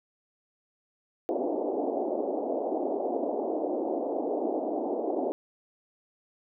pink band-pass noise, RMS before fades -30 dBFS, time 1.29-5.32 s, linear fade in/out 0 ms, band 270 to 760 Hz, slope 48 dB/octave, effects none

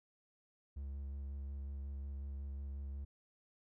triangle tone with vibrato, 69.3 Hz, C#2, in tune, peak -39 dBFS, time 0.76-3.05 s, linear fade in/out 10 ms, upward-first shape square, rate 5.5 Hz, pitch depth 15 cents each way, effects none

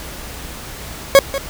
40% pulse tone with echo, 550 Hz, C#5, 14 cents flat, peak -3 dBFS, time 1.15-1.19 s, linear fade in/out 0 ms, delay 190 ms, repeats 1, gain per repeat -14 dB, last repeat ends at 1.38 s, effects added 60 Hz sine -36 dBFS peak until 1.49 s + pink hiss -32 dBFS RMS until 1.49 s

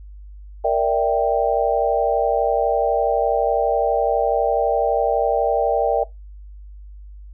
sine chord, E half-diminished seventh, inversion second, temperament equal with one note detuned, 463.7 / 587.3 / 659.3 / 784 Hz, Bb4 / D5 / E5 / G5, -9 / 0 / 0 / 0 cents, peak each -21 dBFS, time 0.64-6.04 s, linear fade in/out 10 ms, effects noise-tail reverb RT60 0.2 s tail -21 dB re dry + added 50 Hz sine -36 dBFS peak until 7.33 s

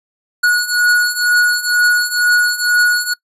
square beating tone pair, 1455 / 1457.1 Hz, F#6 / F#6, -29 / -27 cents, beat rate 2.1 Hz, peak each -17 / -14 dBFS, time 0.43-3.14 s, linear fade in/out 10 ms, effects noise-tail reverb RT60 0.1 s tail -22 dB re dry + resampled to 32000 Hz

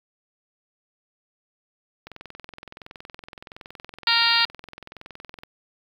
click train, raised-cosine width 0.3 ms, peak -23 dBFS, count 73, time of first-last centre 2.07-5.434 s, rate 21.4 Hz
harmonic tone, 464.4 Hz, A#4, 7 cents flat, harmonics 2 / 3 / 4 / 5 / 6 / 7 / 8 / 9 / 10, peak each -27 / -26 / -26 / -29 / -25 / -29 / -25 / -24 / -24 dBFS, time 4.07-4.45 s, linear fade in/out 2 ms
effects 8-bit

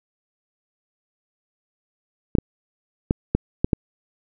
clicks, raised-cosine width 3 ms, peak -4 dBFS, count 6, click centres 2.352 / 2.385 / 3.109 / 3.35 / 3.645 / 3.732 s, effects none

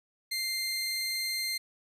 25% pulse tone pair together, 2093 / 4186 Hz, C7 / C8, 0 / 0 cents, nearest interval octave, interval 1200 cents, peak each -30 / -31 dBFS, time 0.31-1.58 s, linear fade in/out 10 ms, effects none

